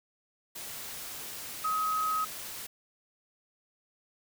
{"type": "tone in noise", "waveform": "sine", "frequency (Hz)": 1268, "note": "D#6", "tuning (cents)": 32, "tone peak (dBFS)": -27, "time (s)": [1.64, 2.25], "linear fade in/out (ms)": 10, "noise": "white", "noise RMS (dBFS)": -41, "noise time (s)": [0.55, 2.67], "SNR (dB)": 11, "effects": []}